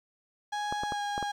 35% pulse tone with pitch glide, 830.6 to 818.2 Hz, G#5 to G#5, 0 to -26 cents, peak -29 dBFS, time 0.52-1.32 s, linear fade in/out 10 ms, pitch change -26 cents, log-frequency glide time 0.85-1.02 s
clicks, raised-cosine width 1 ms, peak -20 dBFS, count 5, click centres 0.725 / 0.835 / 0.922 / 1.179 / 1.227 s
effects low-pass 6000 Hz 12 dB/octave + 10-bit

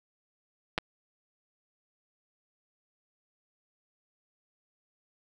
clicks, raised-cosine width 0.3 ms, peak -11 / -16 dBFS, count 2, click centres 0.779 / 0.785 s, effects none

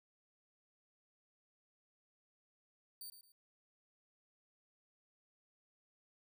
10% pulse tone with echo, 4595 Hz, D8, 39 cents flat, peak -40 dBFS, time 3.01-3.1 s, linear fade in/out 2 ms, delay 110 ms, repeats 2, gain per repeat -10 dB, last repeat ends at 3.32 s, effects none

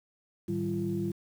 sine tone cluster, 107.2 / 153.8 / 192.1 / 341.9 Hz, A2 / D#3 / G3 / F4, -45 / -20 / -35 / -37 cents, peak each -37 / -37 / -32 / -32 dBFS, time 0.48-1.12 s, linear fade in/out 10 ms, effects tanh soft clip ceiling -19 dBFS + 9-bit

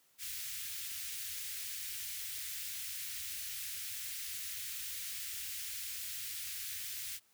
white band-stop noise, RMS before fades -42 dBFS, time 0.18-7.2 s, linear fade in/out 50 ms, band 100 to 1800 Hz, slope 24 dB/octave, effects white hiss -70 dBFS RMS until 7.33 s + high-pass 60 Hz 12 dB/octave

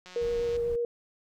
click train, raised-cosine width 0.2 ms, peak -30 dBFS, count 93, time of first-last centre 0.06-0.565 s, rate 182 Hz
sine tone with vibrato, 472.8 Hz, A#4, 24 cents sharp, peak -26 dBFS, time 0.16-0.85 s, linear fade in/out 2 ms, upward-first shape triangle, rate 8.1 Hz, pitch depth 13 cents each way
brown noise, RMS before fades -42 dBFS, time 0.21-0.76 s, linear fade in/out 5 ms
effects none

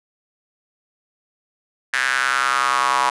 square tone with high-pass filter sweep, 65.1 Hz, C2, 8 cents flat, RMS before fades -19 dBFS, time 1.93-3.1 s, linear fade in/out 5 ms, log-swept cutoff 1700 to 980 Hz, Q 4.6, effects resampled to 24000 Hz

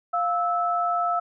sine tone pair together, 699.8 / 1310 Hz, F5 / E6, +3 / -11 cents, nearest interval major seventh, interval 1086 cents, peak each -24 dBFS, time 0.13-1.2 s, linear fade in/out 10 ms, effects none

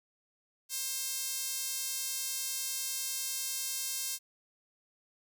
sawtooth tone with high-pass filter, 530 Hz, C5, 22 cents sharp, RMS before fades -36 dBFS, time 0.69-4.19 s, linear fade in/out 50 ms, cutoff 6300 Hz, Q 0.85, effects none

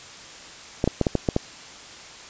clicks, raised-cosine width 2 ms, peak -6 dBFS, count 7, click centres 0.841 / 0.876 / 1.013 / 1.068 / 1.153 / 1.288 / 1.364 s, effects white hiss -42 dBFS RMS until 2.29 s + resampled to 16000 Hz

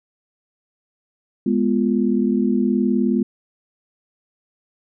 sine chord, F diminished, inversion first, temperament equal, 207.7 / 246.9 / 349.2 Hz, Ab3 / Cb4 / F4, 0 / 0 / 0 cents, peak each -19 / -19 / -23 dBFS, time 1.46-3.23 s, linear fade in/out 5 ms, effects none

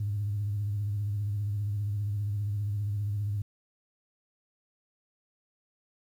sine tone with vibrato, 102.8 Hz, G#2, 17 cents flat, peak -27 dBFS, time 0-3.42 s, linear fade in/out 5 ms, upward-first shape sine, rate 15 Hz, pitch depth 55 cents each way, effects tanh soft clip ceiling -23 dBFS + 10-bit

